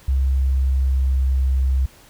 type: tone with pitch glide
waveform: sine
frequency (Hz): 66.6 to 65.91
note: C2 to C2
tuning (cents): +31 to +13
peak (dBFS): -15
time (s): 0.08-1.86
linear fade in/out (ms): 5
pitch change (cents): -18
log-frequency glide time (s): 0.27-1.23
effects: pink hiss -49 dBFS RMS until 2.09 s